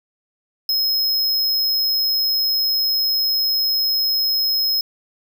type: tone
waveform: square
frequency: 5140 Hz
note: E8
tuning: 45 cents flat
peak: -17 dBFS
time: 0.69-4.81 s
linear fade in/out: 2 ms
effects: 9-bit